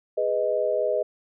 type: chord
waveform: sine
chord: G# minor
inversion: none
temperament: just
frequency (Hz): 415.3 / 498.4 / 623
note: G#4 / B4 / D#5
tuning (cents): 0 / +16 / +2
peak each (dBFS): -28 / -26 / -24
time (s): 0.17-1.03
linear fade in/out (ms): 10
effects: none